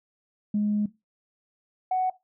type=tone pair in turn; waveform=sine; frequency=208.7 / 743.7 Hz; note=G#3 / F#5; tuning=+9 / +9 cents; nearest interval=octave + minor seventh; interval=2200 cents; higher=second; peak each=-21 dBFS; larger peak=neither; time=0.54-0.86 / 1.91-2.1 s; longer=first; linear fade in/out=5 ms; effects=noise-tail reverb RT60 0.2 s tail -17 dB re dry + tanh soft clip ceiling -17 dBFS